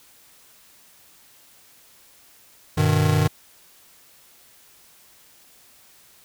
square chord, G augmented, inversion none, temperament just, 98 / 122.5 / 153.12 Hz, G2 / B2 / D#3, 0 / -14 / -27 cents, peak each -22 / -25 / -20 dBFS, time 2.77-3.28 s, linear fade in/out 10 ms, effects white hiss -53 dBFS RMS until 6.24 s

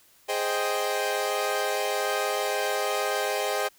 sawtooth chord, Ab major seventh, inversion none, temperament equal, 415.3 / 523.3 / 622.3 / 784 Hz, Ab4 / C5 / Eb5 / G5, 0 / 0 / 0 / 0 cents, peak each -27 dBFS, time 0.28-3.69 s, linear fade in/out 20 ms, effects white hiss -59 dBFS RMS until 3.78 s

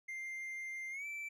triangle tone with pitch glide, 2098 to 2328 Hz, C7 to D7, +4 to -16 cents, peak -39 dBFS, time 0.08-1.29 s, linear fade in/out 10 ms, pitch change +180 cents, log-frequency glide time 0.91-1.06 s, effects none

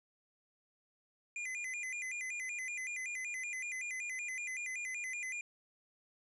square tone with vibrato, 2217 Hz, C#7, in tune, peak -39 dBFS, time 1.36-5.41 s, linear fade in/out 2 ms, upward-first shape square, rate 5.3 Hz, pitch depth 150 cents each way, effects resampled to 24000 Hz

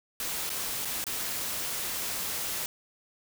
white noise with dropouts, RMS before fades -33 dBFS, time 0.2-2.66 s, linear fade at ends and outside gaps 1 ms, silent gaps 0.494-0.501 / 0.849-0.853 / 1.041-1.067 s, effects none

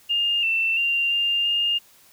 sine tone with pitch steps, 2818 / 2678 / 2778 / 2801 / 2823 Hz, F7 / E7 / F7 / F7 / F7, +15 / +27 / -10 / +4 / +18 cents, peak -19 dBFS, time 0.09-1.79 s, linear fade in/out 20 ms, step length 340 ms, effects white hiss -54 dBFS RMS until 2.12 s

